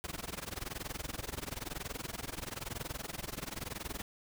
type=noise with amplitude modulation; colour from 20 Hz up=pink; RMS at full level=-38 dBFS; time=0.04-4.02 s; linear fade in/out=0 ms; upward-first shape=sine; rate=21 Hz; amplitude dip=95%; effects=none